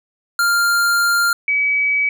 square / sine tone pair in turn, 1396.9 / 2280 Hz, F6 / C#7, 0 / +48 cents, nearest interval minor sixth, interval 848 cents, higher second, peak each -14 dBFS, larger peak neither, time 0.39-1.33 / 1.48-2.09 s, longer first, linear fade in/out 2 ms, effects none

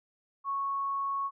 sine tone, 1105 Hz, C#6, 6 cents flat, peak -29 dBFS, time 0.44-1.31 s, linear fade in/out 50 ms, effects none

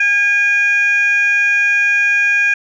sine tone pair together, 1627 / 2444 Hz, G#6 / D#7, -36 / -32 cents, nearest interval perfect fifth, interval 704 cents, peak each -12 dBFS, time 0-2.54 s, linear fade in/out 5 ms, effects tanh soft clip ceiling -6 dBFS

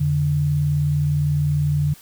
sine tone pair together, 87 / 146.82 Hz, F2 / D3, -6 / 0 cents, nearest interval major sixth, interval 906 cents, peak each -25 / -17 dBFS, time 0-1.94 s, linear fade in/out 10 ms, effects white hiss -47 dBFS RMS until 2.01 s

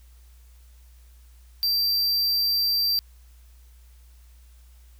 square tone, 4699 Hz, D8, in tune, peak -21 dBFS, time 1.63-2.99 s, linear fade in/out 0 ms, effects added 60 Hz sine -48 dBFS peak until 4.99 s + white hiss -62 dBFS RMS until 4.99 s

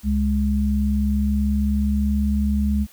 sine tone pair together, 69.3 / 207.7 Hz, C#2 / G#3, 0 / 0 cents, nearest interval octave + perfect fifth, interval 1900 cents, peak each -20 dBFS, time 0.03-2.87 s, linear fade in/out 50 ms, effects white hiss -50 dBFS RMS until 2.92 s

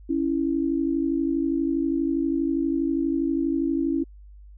sine tone pair together, 277.2 / 329.6 Hz, C#4 / E4, 0 / 0 cents, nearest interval minor third, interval 300 cents, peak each -24 dBFS, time 0.09-4.04 s, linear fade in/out 10 ms, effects added 50 Hz sine -43 dBFS peak until 4.57 s

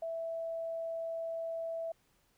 sine tone, 659.3 Hz, E5, in tune, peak -35 dBFS, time 0.02-1.92 s, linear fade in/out 5 ms, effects pink hiss -72 dBFS RMS until 2.37 s

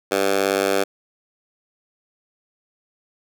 10% pulse tone with high-pass filter, 98 Hz, G2, in tune, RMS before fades -20 dBFS, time 0.11-0.84 s, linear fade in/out 10 ms, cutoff 440 Hz, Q 1.2, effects none

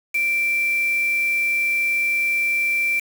sine tone with quantisation, 2349 Hz, D7, in tune, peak -18 dBFS, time 0.14-3 s, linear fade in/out 10 ms, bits 5, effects none

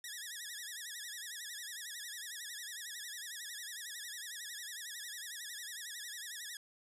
10% pulse tone with vibrato, 1796 Hz, A6, 35 cents sharp, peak -34 dBFS, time 0.04-6.57 s, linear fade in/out 2 ms, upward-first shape sine, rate 11 Hz, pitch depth 150 cents each way, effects resampled to 32000 Hz

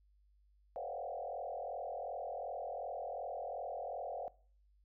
sine tone with frequency modulation, 628 Hz, D#5, 16 cents sharp, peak -39 dBFS, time 0.76-4.28 s, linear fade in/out 0 ms, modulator 42.7 Hz, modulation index 3.1, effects noise-tail reverb RT60 0.5 s tail -22 dB re dry + added 50 Hz sine -66 dBFS peak until 4.84 s

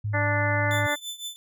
sine tone with pitch glide, 104.7 to 105.79 Hz, G#2 to G#2, +15 to +32 cents, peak -25 dBFS, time 0.04-0.87 s, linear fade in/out 10 ms, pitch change +17 cents, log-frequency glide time 0.15-0.72 s
harmonic tone, 293 Hz, D4, 4 cents flat, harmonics 1 / 2 / 3 / 4 / 5 / 6 / 7, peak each -35 / -29 / -31 / -35 / -31 / -29 / -30 dBFS, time 0.13-0.96 s, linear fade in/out 20 ms
sawtooth tone with tremolo, 3520 Hz, A7, in tune, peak -27 dBFS, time 0.71-1.36 s, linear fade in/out 0 ms, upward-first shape triangle, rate 5.9 Hz, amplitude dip 90%
effects none

